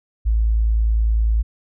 sine tone, 55 Hz, A1, in tune, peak -14 dBFS, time 0.25-1.43 s, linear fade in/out 20 ms, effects none

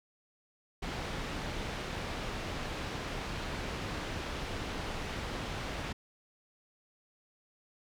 pink low-pass noise, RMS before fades -38 dBFS, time 0.82-5.93 s, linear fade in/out 10 ms, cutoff 4100 Hz, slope 12 dB/octave, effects none

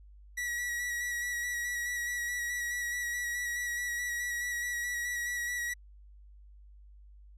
45% pulse tone with vibrato, 1930 Hz, B6, 40 cents flat, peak -32 dBFS, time 0.37-5.74 s, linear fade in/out 10 ms, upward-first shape square, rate 4.7 Hz, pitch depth 17 cents each way, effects added 50 Hz sine -51 dBFS peak until 7.37 s + resampled to 32000 Hz

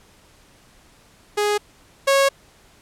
sawtooth tone pair in turn, 415.3 / 549.4 Hz, G#4 / C#5, 0 / -16 cents, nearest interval perfect fourth, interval 484 cents, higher second, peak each -14 / -10 dBFS, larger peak second, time 1.37-1.58 / 2.07-2.29 s, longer second, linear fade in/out 10 ms, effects pink hiss -53 dBFS RMS until 2.81 s + low-pass 11000 Hz 12 dB/octave

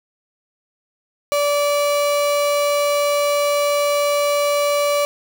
35% pulse tone, 579 Hz, D5, 25 cents flat, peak -14 dBFS, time 1.32-5.05 s, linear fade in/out 0 ms, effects 8-bit

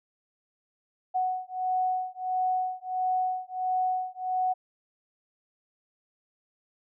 sine beating tone pair, 740 / 741.5 Hz, F#5 / F#5, 0 / +4 cents, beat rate 1.5 Hz, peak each -29 dBFS, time 1.14-4.54 s, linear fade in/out 20 ms, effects none

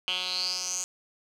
10% pulse tone with band-pass filter sweep, 183 Hz, F#3, 19 cents flat, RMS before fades -31 dBFS, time 0.08-0.84 s, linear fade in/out 0 ms, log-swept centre 3100 to 7000 Hz, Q 7.7, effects none

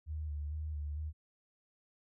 sine tone with vibrato, 75.4 Hz, D2, 46 cents sharp, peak -36 dBFS, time 0.06-1.13 s, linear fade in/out 50 ms, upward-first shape square, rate 2.2 Hz, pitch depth 38 cents each way, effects none

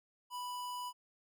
square tone, 987.8 Hz, B5, in tune, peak -40 dBFS, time 0.3-0.93 s, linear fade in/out 50 ms, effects none

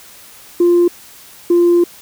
sine tone pair in turn, 348.4 / 347 Hz, F4 / F4, -4 / -11 cents, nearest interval unison, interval 7 cents, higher first, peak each -6 dBFS, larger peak neither, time 0.6-0.88 / 1.5-1.84 s, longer second, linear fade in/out 5 ms, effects tanh soft clip ceiling -5 dBFS + white hiss -40 dBFS RMS until 2.01 s

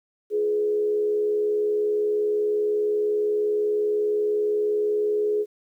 sine tone with frequency modulation, 420 Hz, G#4, 19 cents sharp, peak -20 dBFS, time 0.3-5.46 s, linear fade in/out 50 ms, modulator 74.4 Hz, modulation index 0.32, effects 10-bit

